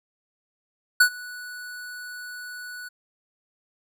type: tone with ADSR envelope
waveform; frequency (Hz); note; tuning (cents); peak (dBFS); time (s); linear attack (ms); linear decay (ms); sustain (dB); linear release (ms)
square; 1477; F#6; -3; -12; 1-2.89; 7; 84; -24; 14
effects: none